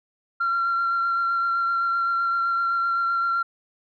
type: tone with vibrato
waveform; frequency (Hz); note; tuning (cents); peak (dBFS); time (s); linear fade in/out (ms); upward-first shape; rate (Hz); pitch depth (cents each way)
sine; 1371; F6; -32; -19; 0.4-3.43; 10; sine; 7.8; 14
effects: tanh soft clip ceiling -17 dBFS